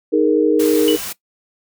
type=chord; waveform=sine; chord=D# suspended fourth; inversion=none; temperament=just; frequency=311.1 / 414.8 / 466.7 Hz; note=D#4 / G#4 / A#4; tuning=0 / -2 / +2 cents; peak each=-15 / -17 / -15 dBFS; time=0.12-0.97 s; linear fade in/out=20 ms
type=noise; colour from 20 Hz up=white; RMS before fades=-27 dBFS; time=0.59-1.13 s; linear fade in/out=10 ms
type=tone with exponential decay; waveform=triangle; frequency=2960 Hz; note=F#7; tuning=in tune; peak=-15 dBFS; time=0.88-1.09 s; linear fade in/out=0 ms; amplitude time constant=45 ms
effects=noise-tail reverb RT60 0.1 s tail -18 dB re dry